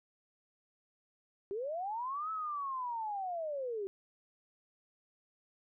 sine linear two-way sweep, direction up then down, 377.9 to 1311 to 377.9 Hz, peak -35 dBFS, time 1.51-3.87 s, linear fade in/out 0 ms, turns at 2.31 s, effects none

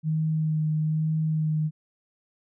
sine tone with vibrato, 156.1 Hz, D#3, 6 cents sharp, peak -22 dBFS, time 0.03-1.71 s, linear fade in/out 50 ms, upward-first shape sine, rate 1.1 Hz, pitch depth 16 cents each way, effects none

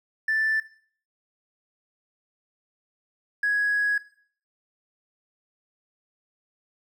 triangle tone pair in turn, 1763 / 1666.5 Hz, A6 / G#6, +3 / +5 cents, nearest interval minor second, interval 98 cents, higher first, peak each -18 / -17 dBFS, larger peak second, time 0.28-0.6 / 3.43-3.98 s, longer second, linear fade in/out 5 ms, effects noise-tail reverb RT60 0.5 s tail -18 dB re dry + tanh soft clip ceiling -18 dBFS

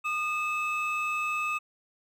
triangle tone pair together, 1222 / 2592 Hz, D#6 / E7, -32 / -30 cents, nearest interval octave + minor second, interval 1302 cents, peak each -28 dBFS, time 0.04-1.59 s, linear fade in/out 20 ms, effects tanh soft clip ceiling -18 dBFS

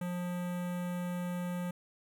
square tone with notch filter, 177.5 Hz, F3, 28 cents sharp, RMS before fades -36 dBFS, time 0.01-1.71 s, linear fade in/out 5 ms, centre 4800 Hz, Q 0.83, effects none

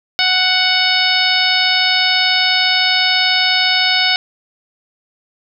harmonic tone, 741 Hz, F#5, 2 cents sharp, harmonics 1 / 2 / 3 / 4 / 5 / 6 / 7, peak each -22 / -20 / -18 / -19 / -18 / -20 / -20 dBFS, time 0.19-4.16 s, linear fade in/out 0 ms, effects none

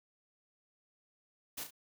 white noise with echo, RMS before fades -41 dBFS, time 1.57-1.64 s, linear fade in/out 10 ms, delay 34 ms, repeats 2, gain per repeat -7 dB, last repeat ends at 1.708 s, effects none

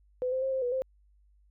sine tone with pitch steps, 504 / 520 / 532 / 526 / 489.1 / 523 Hz, B4 / C5 / C5 / C5 / B4 / C5, +35 / -11 / +29 / +9 / -17 / -1 cents, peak -27 dBFS, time 0.22-0.82 s, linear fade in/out 0 ms, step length 100 ms, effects added 50 Hz sine -60 dBFS peak until 1.5 s

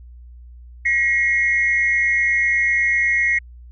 sine tone pair together, 1904 / 2156 Hz, A#6 / C#7, +36 / -49 cents, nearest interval major second, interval 215 cents, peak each -17 dBFS, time 0.85-3.39 s, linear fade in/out 10 ms, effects tanh soft clip ceiling -8 dBFS + added 60 Hz sine -38 dBFS peak until 3.71 s

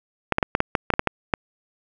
clicks, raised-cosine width 0.5 ms, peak -3 dBFS, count 11, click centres 0.323 / 0.384 / 0.428 / 0.551 / 0.604 / 0.752 / 0.903 / 0.938 / 0.994 / 1.073 / 1.338 s, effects none

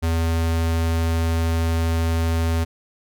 square tone, 82.4 Hz, E2, in tune, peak -19 dBFS, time 0.02-2.65 s, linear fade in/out 20 ms, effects none

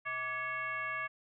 sine tone with frequency modulation, 1681 Hz, G#6, 20 cents sharp, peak -34 dBFS, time 0.05-1.08 s, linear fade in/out 20 ms, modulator 520 Hz, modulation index 1.4, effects none

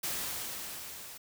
white noise with level ramp, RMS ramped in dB -34 to -47 dBFS, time 0.03-1.18 s, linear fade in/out 10 ms, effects none

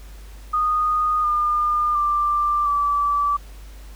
sine tone with pitch steps, 1234 / 1207.9 / 1182.4 / 1157.4 Hz, D#6 / D6 / D6 / D6, -15 / +48 / +11 / -26 cents, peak -17 dBFS, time 0.53-3.37 s, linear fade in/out 10 ms, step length 710 ms, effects added 50 Hz sine -37 dBFS peak until 3.95 s + pink hiss -49 dBFS RMS until 3.95 s

